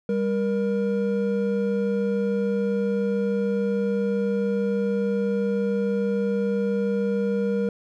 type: tone pair together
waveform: triangle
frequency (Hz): 198.6 / 472.4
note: G3 / A#4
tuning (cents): +23 / +23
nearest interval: octave + minor third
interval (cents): 1500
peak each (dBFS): -22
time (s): 0.09-7.69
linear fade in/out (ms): 2
effects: none